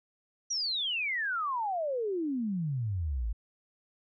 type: exponential sweep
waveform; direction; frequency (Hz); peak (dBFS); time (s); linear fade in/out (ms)
sine; down; 5920 to 50.1; -29; 0.5-3.33; 10
effects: none